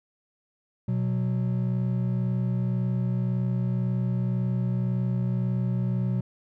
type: tone pair together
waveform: triangle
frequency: 123.47 / 185.35 Hz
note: B2 / F#3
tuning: 0 / +3 cents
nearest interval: perfect fifth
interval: 703 cents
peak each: -23 / -26 dBFS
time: 0.88-6.21 s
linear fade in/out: 5 ms
effects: none